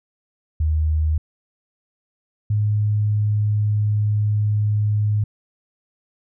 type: tone pair in turn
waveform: sine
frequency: 77.78 / 105.18 Hz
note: D#2 / G#2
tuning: 0 / +22 cents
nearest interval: perfect fourth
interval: 522 cents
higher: second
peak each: -16 dBFS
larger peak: neither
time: 0.6-1.18 / 2.5-5.24 s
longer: second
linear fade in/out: 5 ms
effects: none